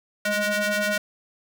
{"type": "ring-modulated tone", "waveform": "sawtooth", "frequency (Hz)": 418, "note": "G#4", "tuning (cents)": 11, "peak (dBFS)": -15, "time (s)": [0.25, 0.98], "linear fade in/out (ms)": 5, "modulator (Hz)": 1040, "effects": []}